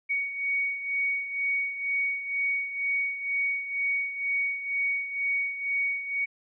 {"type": "beating tone pair", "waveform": "sine", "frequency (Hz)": [2239, 2241.1], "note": ["C#7", "C#7"], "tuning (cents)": [17, 18], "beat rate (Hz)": 2.1, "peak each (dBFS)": [-27, -33], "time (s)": [0.09, 6.26], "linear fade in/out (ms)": 20, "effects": []}